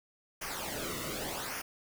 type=noise with flanger; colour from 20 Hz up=pink; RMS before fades=-38 dBFS; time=0.41-1.62 s; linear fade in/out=10 ms; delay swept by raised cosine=0.25 to 1.25 ms; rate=0.86 Hz; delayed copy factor=-0.7; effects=none